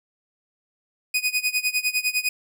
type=tone with tremolo; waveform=sawtooth; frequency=2489 Hz; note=D#7; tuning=in tune; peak=-15 dBFS; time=1.14-2.29 s; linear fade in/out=5 ms; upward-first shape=sine; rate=9.9 Hz; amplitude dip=90%; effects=none